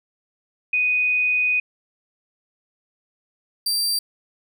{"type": "tone pair in turn", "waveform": ["sine", "sawtooth"], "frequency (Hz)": [2489, 4699], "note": ["D#7", "D8"], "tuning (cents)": [0, 0], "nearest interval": "major seventh", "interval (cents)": 1100, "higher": "second", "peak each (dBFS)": [-17, -17], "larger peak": "neither", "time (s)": [[0.73, 1.6], [3.66, 3.99]], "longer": "first", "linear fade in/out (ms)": 5, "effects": []}